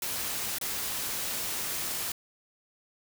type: noise with dropouts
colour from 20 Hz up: white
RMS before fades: -33 dBFS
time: 0.02-2.12 s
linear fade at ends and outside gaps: 2 ms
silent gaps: 0.585-0.612 s
effects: none